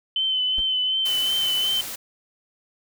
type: tone with vibrato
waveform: sine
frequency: 3053 Hz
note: G7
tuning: 46 cents flat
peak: -20 dBFS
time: 0.16-1.81 s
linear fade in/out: 2 ms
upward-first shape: triangle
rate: 2.7 Hz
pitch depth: 33 cents each way
type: noise with exponential decay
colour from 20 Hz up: brown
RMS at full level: -28 dBFS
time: 0.58-0.68 s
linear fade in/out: 2 ms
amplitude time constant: 20 ms
type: noise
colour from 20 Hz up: white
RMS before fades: -33 dBFS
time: 1.05-1.96 s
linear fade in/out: 10 ms
effects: none